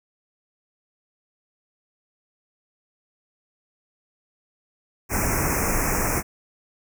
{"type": "band-stop noise", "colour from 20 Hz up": "pink", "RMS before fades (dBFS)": -23, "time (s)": [5.09, 6.23], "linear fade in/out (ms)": 50, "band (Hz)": [2500, 5400], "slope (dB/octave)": 96, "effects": []}